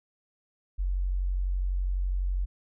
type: tone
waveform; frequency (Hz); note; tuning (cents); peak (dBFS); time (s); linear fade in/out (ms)
sine; 46; F#1; -9; -25; 0.78-2.46; 20
effects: none